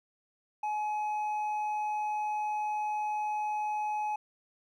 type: tone with hard clipping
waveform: sine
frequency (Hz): 846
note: G#5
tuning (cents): +32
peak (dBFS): -31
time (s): 0.63-4.16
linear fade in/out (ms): 5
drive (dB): 4
effects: none